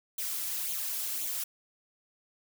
blue noise with flanger, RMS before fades -34 dBFS, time 0.18-1.44 s, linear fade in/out 5 ms, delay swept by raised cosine 0.29 to 3.09 ms, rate 1.9 Hz, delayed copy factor +0.65, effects none

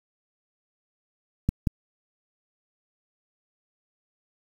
clicks, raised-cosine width 5 ms, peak -9 dBFS, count 2, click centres 1.49 / 1.672 s, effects 7-bit

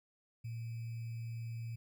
sine tone with sample-and-hold, 115.3 Hz, A#2, 19 cents flat, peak -39 dBFS, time 0.44-1.76 s, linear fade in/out 10 ms, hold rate 2450 Hz, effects none

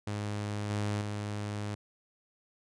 sawtooth tone with level steps, 103.83 Hz, G#2, in tune, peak -29 / -26 / -30 dBFS, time 0.07-1.75 s, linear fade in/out 5 ms, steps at 0.7 / 1.01 s, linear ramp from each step 2 ms, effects resampled to 22050 Hz

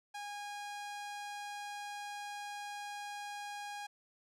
sawtooth tone with low-pass filter, 820 Hz, G#5, 22 cents flat, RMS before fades -44 dBFS, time 0.14-3.87 s, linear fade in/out 10 ms, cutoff 9700 Hz, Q 0.69, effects none

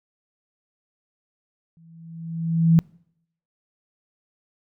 sine tone with exponential growth, 164.81 Hz, E3, in tune, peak -10 dBFS, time 1.77-2.79 s, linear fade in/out 0 ms, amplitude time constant 220 ms, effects noise-tail reverb RT60 0.7 s tail -26 dB re dry

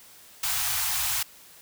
white band-stop noise, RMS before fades -27 dBFS, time 0.43-1.23 s, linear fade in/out 5 ms, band 130 to 690 Hz, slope 96 dB/octave, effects white hiss -51 dBFS RMS until 1.61 s

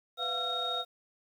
sine tone cluster, 499.8 / 684 / 717 / 1357 / 3733 Hz, B4 / F5 / F5 / E6 / A#7, +21 / -36 / +45 / +50 / +2 cents, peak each -40 / -40 / -39 / -37 / -32 dBFS, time 0.17-0.85 s, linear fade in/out 50 ms, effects tanh soft clip ceiling -22 dBFS + 10-bit

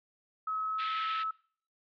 sine tone with pitch glide, 1284 to 1300.4 Hz, E6 to E6, -46 to -24 cents, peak -31 dBFS, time 0.47-1.31 s, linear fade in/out 5 ms, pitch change +22 cents, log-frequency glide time 0.61-1.06 s
white band-pass noise, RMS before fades -41 dBFS, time 0.78-1.24 s, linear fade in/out 20 ms, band 1500 to 3700 Hz, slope 48 dB/octave
effects noise-tail reverb RT60 0.5 s tail -22 dB re dry

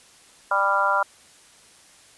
harmonic tone, 197.7 Hz, G3, 15 cents sharp, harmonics 3 / 4 / 5 / 6 / 7, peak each -27 / -27 / -23 / -27 / -22 dBFS, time 0.51-1.03 s, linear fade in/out 5 ms, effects white hiss -52 dBFS RMS until 2.17 s + resampled to 24000 Hz

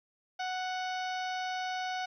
harmonic tone, 740 Hz, F#5, in tune, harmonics 1 / 2 / 3 / 4 / 5 / 6 / 7 / 8, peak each -34 / -40 / -44 / -46 / -48 / -50 / -51 / -52 dBFS, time 0.39-2.06 s, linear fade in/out 10 ms, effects 12-bit

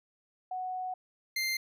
sine / 25% pulse tone pair in turn, 740 / 2093 Hz, F#5 / C7, 0 / 0 cents, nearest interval octave + tritone, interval 1800 cents, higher second, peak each -33 / -26 dBFS, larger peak second, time 0.51-0.94 / 1.36-1.57 s, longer first, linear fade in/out 5 ms, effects none

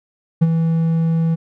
triangle tone with ADSR envelope, 163.9 Hz, E3, 10 cents flat, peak -5 dBFS, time 0.41-1.36 s, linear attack 15 ms, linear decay 34 ms, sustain -7 dB, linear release 23 ms, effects none

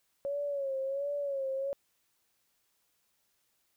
sine tone with vibrato, 554.4 Hz, C#5, in tune, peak -31 dBFS, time 0.25-1.73 s, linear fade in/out 0 ms, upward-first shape sine, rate 1.4 Hz, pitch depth 69 cents each way, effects white hiss -75 dBFS RMS until 3.76 s

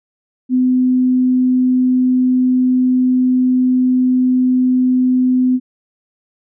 sine tone, 253.9 Hz, B3, 48 cents sharp, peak -10 dBFS, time 0.49-5.6 s, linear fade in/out 50 ms, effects none

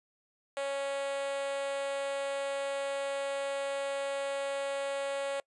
5% pulse tone with high-pass filter, 277.2 Hz, C#4, in tune, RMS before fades -34 dBFS, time 0.57-5.4 s, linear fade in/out 0 ms, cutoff 570 Hz, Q 7.1, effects noise-tail reverb RT60 0.1 s tail -25 dB re dry + resampled to 24000 Hz

